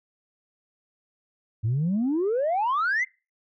sine exponential sweep, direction up, 103.83 to 2139 Hz, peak -20 dBFS, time 1.63-3.05 s, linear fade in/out 20 ms, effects noise-tail reverb RT60 0.3 s tail -25 dB re dry + tanh soft clip ceiling -19 dBFS

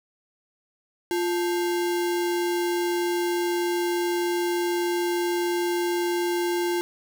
sine tone with sample-and-hold, 349.2 Hz, F4, in tune, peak -22 dBFS, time 1.11-6.81 s, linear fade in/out 0 ms, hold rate 1225 Hz, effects none

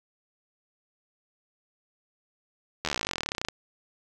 slowing click train, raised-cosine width 0.2 ms, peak -11 dBFS, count 30, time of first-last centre 2.85-3.486 s, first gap 12 ms, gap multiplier 1.04, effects none

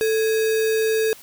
sine tone with sample-and-hold, 440.9 Hz, A4, 4 cents sharp, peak -17 dBFS, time 0.01-1.13 s, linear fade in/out 0 ms, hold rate 2100 Hz, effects white hiss -45 dBFS RMS until 1.22 s

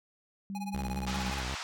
sine tone with pitch glide, 196 to 191.63 Hz, G3 to G3, 0 to -39 cents, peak -35 dBFS, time 0.5-1.3 s, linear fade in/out 0 ms, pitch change -39 cents, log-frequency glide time 0.82-0.93 s
square tone with tremolo, 830.6 Hz, G#5, in tune, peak -37 dBFS, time 0.55-1.42 s, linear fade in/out 0 ms, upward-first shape sine, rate 17 Hz, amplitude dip 100%
sawtooth tone with vibrato, 65.41 Hz, C2, in tune, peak -31 dBFS, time 0.74-1.55 s, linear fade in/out 0 ms, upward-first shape sine, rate 5.3 Hz, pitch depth 110 cents each way
pink band-pass noise, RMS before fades -39 dBFS, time 1.07-1.63 s, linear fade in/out 0 ms, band 810 to 6500 Hz, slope 24 dB/octave
effects none

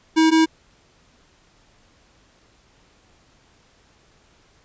square tone pair in turn, 320 / 321.1 Hz, D#4 / E4, +49 / -45 cents, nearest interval unison, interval 6 cents, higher second, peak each -13 dBFS, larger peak neither, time 0.16-0.31 / 0.31-0.46 s, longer neither, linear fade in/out 20 ms, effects pink hiss -57 dBFS RMS until 4.64 s + resampled to 16000 Hz

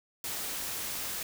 white noise, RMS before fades -36 dBFS, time 0.24-1.23 s, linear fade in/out 2 ms, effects none

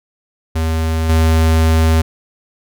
square tone with level steps, 80.5 Hz, E2, 41 cents flat, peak -15 / -10 dBFS, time 0.55-2.02 s, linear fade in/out 10 ms, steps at 1.09 s, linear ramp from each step 5 ms, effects none

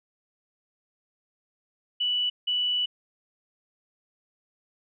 sine tone bursts at uneven times, 2960 Hz, F#7, in tune, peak -23 dBFS, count 2, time 2-2.3 / 2.47-2.86 s, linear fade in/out 10 ms, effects none

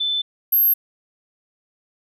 sine tone pair in turn, 3520 / 12544 Hz, A7 / G9, 0 / 0 cents, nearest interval octave + minor seventh, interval 2200 cents, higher second, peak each -19 / -13 dBFS, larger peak second, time 0-0.22 / 0.52-0.74 s, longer neither, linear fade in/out 10 ms, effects none

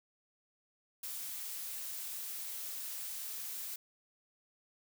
blue noise, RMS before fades -42 dBFS, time 1.03-3.76 s, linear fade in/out 5 ms, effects none

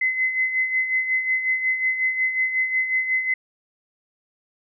sine tone with tremolo, 2042 Hz, C7, 43 cents flat, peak -17 dBFS, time 0.01-3.34 s, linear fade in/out 5 ms, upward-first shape sine, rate 5.5 Hz, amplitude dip 60%, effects none

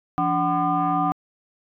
sine tone cluster, 170.6 / 290 / 750 / 1019 / 1207 Hz, F3 / D4 / F#5 / C6 / D6, -40 / -22 / +23 / -46 / +47 cents, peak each -27 / -25 / -22 / -31 / -24 dBFS, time 0.18-1.12 s, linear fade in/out 0 ms, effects tanh soft clip ceiling -11 dBFS

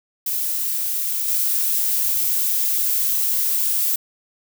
violet noise with level steps, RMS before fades -23 / -20 dBFS, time 0.26-3.96 s, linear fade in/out 5 ms, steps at 1.28 s, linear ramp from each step 5 ms, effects none

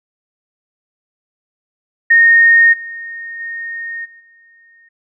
sine tone with level steps, 1847 Hz, A#6, 16 cents flat, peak -5 / -25 / -22 / -39 / -45 dBFS, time 2.1-4.89 s, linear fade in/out 10 ms, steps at 2.72 / 3.39 / 4.04 / 4.19 s, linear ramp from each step 20 ms, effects none

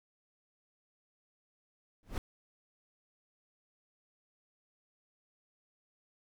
brown noise with exponential growth, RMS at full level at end -30 dBFS, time 2.03-2.18 s, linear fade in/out 1 ms, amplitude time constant 32 ms, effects none

